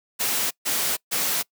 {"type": "noise bursts", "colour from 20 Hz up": "white", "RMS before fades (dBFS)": -24, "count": 3, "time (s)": [0.19, 1.43], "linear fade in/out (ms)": 20, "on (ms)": 320, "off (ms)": 140, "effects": ["noise-tail reverb RT60 0.1 s tail -24 dB re dry", "high-pass 150 Hz 12 dB/octave"]}